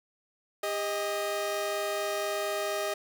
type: tone pair together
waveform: sawtooth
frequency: 401.9 / 625 Hz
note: G4 / D#5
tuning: +43 / +8 cents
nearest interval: minor sixth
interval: 765 cents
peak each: -30 / -27 dBFS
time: 0.63-2.94 s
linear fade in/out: 5 ms
effects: none